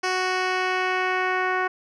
10% pulse tone with low-pass filter sweep, 370 Hz, F#4, in tune, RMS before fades -24 dBFS, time 0.03-1.68 s, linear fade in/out 10 ms, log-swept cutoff 5400 to 1700 Hz, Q 1.3, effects none

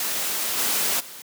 white noise with level steps, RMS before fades -26 / -23 / -40 dBFS, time 0-1.22 s, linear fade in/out 2 ms, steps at 0.57 / 0.99 s, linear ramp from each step 20 ms, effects high-pass 200 Hz 12 dB/octave

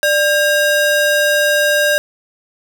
square ring-modulated tone, 1100 Hz, C#6, 14 cents flat, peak -9 dBFS, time 0.03-1.98 s, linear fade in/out 0 ms, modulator 507 Hz, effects none

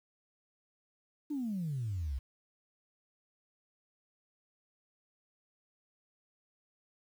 sine exponential sweep, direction down, 307.8 to 61.74 Hz, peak -32 dBFS, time 1.3-2.19 s, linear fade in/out 10 ms, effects tanh soft clip ceiling -29 dBFS + 10-bit

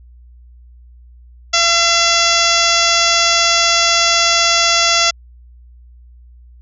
harmonic tone, 679 Hz, F5, 49 cents flat, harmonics 1 / 2 / 3 / 4 / 5 / 6 / 7 / 8 / 9 / 10, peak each -21 / -18 / -20 / -20 / -18 / -24 / -19 / -20 / -20 / -23 dBFS, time 1.53-5.11 s, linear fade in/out 10 ms, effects added 60 Hz sine -39 dBFS peak until 6.61 s

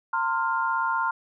sine tone cluster, 911 / 1047 / 1400 Hz, A#5 / C6 / F6, -40 / +1 / +4 cents, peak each -27 dBFS, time 0.13-1.11 s, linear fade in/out 5 ms, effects none

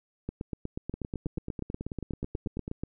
two click trains, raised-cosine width 3 ms, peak -22 / -20 dBFS, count 17 / 22, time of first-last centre 0.94-2.679 / 0.29-2.835 s, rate 9.2 / 8.25 Hz, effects none

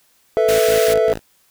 triangle chord, A suspended second, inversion none, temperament equal, 440 / 493.9 / 659.3 Hz, A4 / B4 / E5, 0 / 0 / 0 cents, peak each -14 / -17 / -15 dBFS, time 0.37-1.13 s, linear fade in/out 0 ms
5% pulse tone bursts, 55 Hz, A1, in tune, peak -16 dBFS, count 4, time 0.47-1.194 s, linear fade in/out 20 ms, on 130 ms, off 68 ms
pink high-pass noise, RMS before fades -25 dBFS, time 0.48-0.94 s, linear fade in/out 10 ms, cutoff 1300 Hz, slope 48 dB/octave
effects white hiss -58 dBFS RMS until 1.5 s

